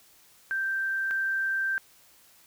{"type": "tone pair in turn", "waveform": "sine", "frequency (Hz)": [1568, 1568], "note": ["G6", "G6"], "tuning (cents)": [0, 0], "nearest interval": "unison", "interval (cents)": 0, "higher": "neither", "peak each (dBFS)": [-26, -25], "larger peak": "second", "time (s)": [[0.51, 1.11], [1.11, 1.78]], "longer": "second", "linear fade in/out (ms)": 0, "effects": ["white hiss -58 dBFS RMS until 2.46 s"]}